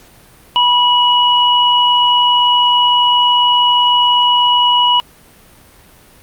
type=tone pair together; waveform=sine; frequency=975 / 2922 Hz; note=B5 / F#7; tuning=-23 / -22 cents; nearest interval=octave + perfect fifth; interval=1901 cents; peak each=-11 dBFS; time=0.56-5 s; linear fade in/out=0 ms; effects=pink hiss -44 dBFS RMS until 6.22 s + Opus 48 kbps